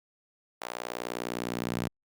sawtooth tone with high-pass filter sweep, 59.9 Hz, A#1, 48 cents sharp, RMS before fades -35 dBFS, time 0.61-1.88 s, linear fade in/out 5 ms, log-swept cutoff 740 to 150 Hz, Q 1.2, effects Opus 48 kbps

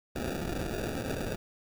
white noise with sample-and-hold, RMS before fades -34 dBFS, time 0.15-1.36 s, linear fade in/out 10 ms, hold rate 1050 Hz, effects none

